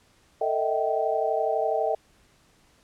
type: tone cluster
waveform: sine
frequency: 446.4 / 620 / 652 / 775 Hz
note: A4 / D#5 / E5 / G5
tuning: +25 / -6 / -19 / -20 cents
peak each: -28 dBFS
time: 0.41-1.95 s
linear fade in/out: 5 ms
effects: pink hiss -61 dBFS RMS until 2.83 s + low-pass 10000 Hz 12 dB/octave